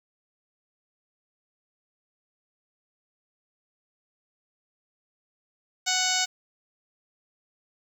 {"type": "harmonic tone", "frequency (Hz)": 741, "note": "F#5", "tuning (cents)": 2, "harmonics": [1, 2, 3, 4, 5, 6, 7, 8, 9, 10], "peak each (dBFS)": [-32, -32, -32, -32, -32, -32, -32, -32, -32, -32], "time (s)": [5.86, 6.26], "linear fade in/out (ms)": 20, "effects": ["8-bit"]}